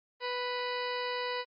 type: harmonic tone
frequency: 493.9 Hz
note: B4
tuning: in tune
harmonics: 1 / 2 / 3 / 4 / 5 / 6 / 8 / 9 / 10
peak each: -36 / -37 / -45 / -40 / -46 / -44 / -44 / -47 / -48 dBFS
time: 0.2-1.45 s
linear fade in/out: 50 ms
effects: Opus 24 kbps